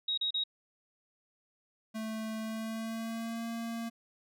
sine tone bursts, 3792 Hz, A#7, 29 cents sharp, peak -29 dBFS, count 3, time 0.08-0.438 s, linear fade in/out 5 ms, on 96 ms, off 35 ms
square tone with pitch glide, 220 to 230.1 Hz, A3 to A#3, 0 to -22 cents, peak -36 dBFS, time 1.94-3.9 s, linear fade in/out 20 ms, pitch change +78 cents, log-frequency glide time 2.4-3.46 s
effects none

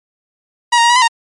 sawtooth tone with pitch steps, 957 / 932 / 945 / 967 / 1013 / 927 Hz, A#5 / A#5 / A#5 / B5 / B5 / A#5, +45 / -1 / +23 / -37 / +44 / -10 cents, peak -4 dBFS, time 0.72-1.08 s, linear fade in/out 10 ms, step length 60 ms, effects low-pass 9000 Hz 12 dB/octave + MP3 48 kbps

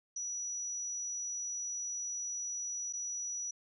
sine tone with dropouts, 5870 Hz, F#8, 15 cents flat, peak -36 dBFS, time 0.16-3.51 s, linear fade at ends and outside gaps 5 ms, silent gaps 2.927-2.934 s, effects none

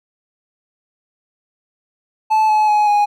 triangle tone with pitch steps, 870 / 855.5 / 841.3 / 827.4 Hz, A5 / A5 / G#5 / G#5, -20 / -49 / +22 / -7 cents, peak -9 dBFS, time 2.3-3.06 s, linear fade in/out 20 ms, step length 190 ms, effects none

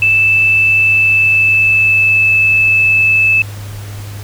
sine tone with pitch glide, 2637 to 2620 Hz, E7 to E7, 0 to -11 cents, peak -7 dBFS, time 0.02-3.42 s, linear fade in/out 2 ms, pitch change -11 cents, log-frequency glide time 0.72-2.25 s, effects added 102 Hz sine -24 dBFS peak until 4.23 s + pink hiss -34 dBFS RMS until 4.23 s

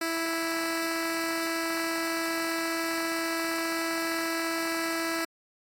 10% pulse tone with notch filter, 329.6 Hz, E4, in tune, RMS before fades -30 dBFS, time 0.01-5.25 s, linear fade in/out 5 ms, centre 860 Hz, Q 1.5, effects AAC 64 kbps

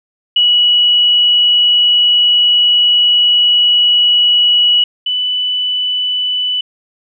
sine tone pair in turn, 2930 / 2986 Hz, F#7 / F#7, -18 / +15 cents, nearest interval unison, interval 33 cents, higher second, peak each -7 / -13 dBFS, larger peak first, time 0.36-4.84 / 5.06-6.61 s, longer first, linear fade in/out 5 ms, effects none

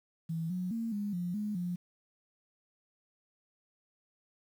sine tone with pitch steps, 163.7 / 181.8 / 228.2 / 204.9 / 176.4 / 209.7 / 177 Hz, E3 / F#3 / A#3 / G#3 / F3 / G#3 / F3, -12 / -30 / -37 / -23 / +18 / +17 / +23 cents, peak -32 dBFS, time 0.29-1.76 s, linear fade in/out 10 ms, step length 210 ms, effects 10-bit

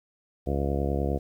harmonic tone, 70 Hz, C#2, 18 cents sharp, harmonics 1 / 2 / 3 / 4 / 5 / 6 / 7 / 8 / 9 / 10, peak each -28 / -32 / -34 / -35 / -34 / -36 / -34 / -40 / -38 / -38 dBFS, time 0.46-1.19 s, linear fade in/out 20 ms, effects 10-bit

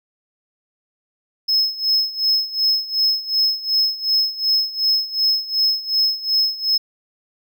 triangle tone with tremolo, 5180 Hz, E8, 31 cents flat, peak -12 dBFS, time 1.48-6.78 s, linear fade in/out 10 ms, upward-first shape sine, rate 2.7 Hz, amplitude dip 85%, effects none

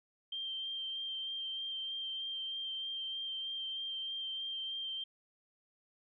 sine tone with vibrato, 3157 Hz, G7, 12 cents sharp, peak -37 dBFS, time 0.32-5.04 s, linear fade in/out 5 ms, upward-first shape sine, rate 3.2 Hz, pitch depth 12 cents each way, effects none

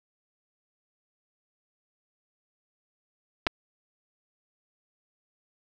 clicks, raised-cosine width 0.3 ms, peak -9 dBFS, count 2, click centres 3.467 / 3.47 s, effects none

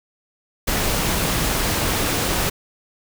sine tone in noise, 168 Hz, E3, 33 cents sharp, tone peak -29 dBFS, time 1.11-1.45 s, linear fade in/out 10 ms, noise pink, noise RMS -21 dBFS, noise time 0.67-2.5 s, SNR -11 dB, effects none

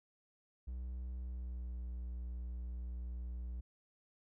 triangle tone with pitch glide, 62.2 to 60.57 Hz, B1 to B1, +13 to -33 cents, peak -38 dBFS, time 0.67-3.61 s, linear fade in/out 10 ms, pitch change -46 cents, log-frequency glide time 1.21-1.8 s, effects none

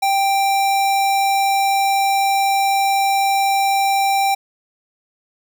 square tone, 786 Hz, G5, 4 cents sharp, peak -15 dBFS, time 0.02-4.35 s, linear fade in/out 10 ms, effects none

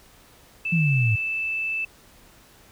sine tone, 2637 Hz, E7, in tune, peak -24 dBFS, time 0.65-1.85 s, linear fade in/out 5 ms
sine exponential sweep, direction down, 174.61 to 103.83 Hz, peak -18 dBFS, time 0.72-1.16 s, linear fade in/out 10 ms
effects pink hiss -53 dBFS RMS until 2.71 s

